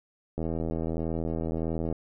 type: click train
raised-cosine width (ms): 2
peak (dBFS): -18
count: 127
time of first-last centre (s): 0.38-1.926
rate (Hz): 81.5
effects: none